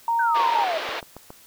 sine tone, 928 Hz, A#5, 8 cents flat, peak -19 dBFS, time 0.08-0.64 s, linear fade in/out 2 ms
sine exponential sweep, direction down, 1568 to 622.3 Hz, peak -23 dBFS, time 0.19-0.78 s, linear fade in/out 5 ms
pink band-pass noise, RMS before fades -30 dBFS, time 0.34-1.01 s, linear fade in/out 20 ms, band 440 to 4000 Hz, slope 24 dB/octave
click train, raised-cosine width 1 ms, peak -24 dBFS, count 4, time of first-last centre 0.89-1.304 s, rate 7.24 Hz
effects white hiss -51 dBFS RMS until 1.46 s

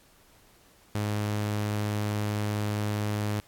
sawtooth tone, 104.7 Hz, G#2, 15 cents sharp, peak -23 dBFS, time 0.95-3.4 s, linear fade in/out 0 ms, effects pink hiss -59 dBFS RMS until 3.47 s + AAC 64 kbps

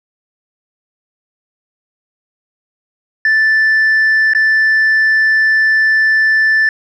sine tone with dropouts, 1760 Hz, A6, in tune, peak -6 dBFS, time 3.25-6.69 s, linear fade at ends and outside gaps 2 ms, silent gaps 4.335-4.349 s, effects tanh soft clip ceiling -7 dBFS

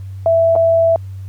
sine tone with dropouts, 661 Hz, E5, 5 cents sharp, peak -9 dBFS, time 0.26-0.96 s, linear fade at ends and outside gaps 1 ms, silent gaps 0.554-0.561 s, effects added 96 Hz sine -26 dBFS peak until 1.28 s + pink hiss -54 dBFS RMS until 1.28 s

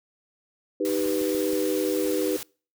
sine chord, Eb augmented, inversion none, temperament equal, 311.1 / 392 / 493.9 Hz, Eb4 / G4 / B4, 0 / 0 / 0 cents, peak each -27 dBFS, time 0.8-2.37 s, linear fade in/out 5 ms
white noise, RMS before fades -36 dBFS, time 0.85-2.43 s, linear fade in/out 0 ms
clicks, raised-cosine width 2 ms, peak -29 dBFS, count 4, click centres 1.06 / 1.215 / 1.348 / 1.533 s
effects noise-tail reverb RT60 0.4 s tail -26 dB re dry

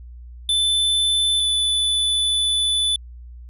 square tone pair in turn, 3520 / 3486 Hz, A7 / A7, 0 / -17 cents, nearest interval unison, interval 17 cents, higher first, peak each -17 / -18 dBFS, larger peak first, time 0.49-1.4 / 1.4-2.96 s, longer second, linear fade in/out 2 ms, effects added 60 Hz sine -36 dBFS peak until 3.49 s + resampled to 32000 Hz

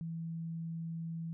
sine tone, 164.81 Hz, E3, in tune, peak -37 dBFS, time 0.01-1.33 s, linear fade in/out 0 ms, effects none

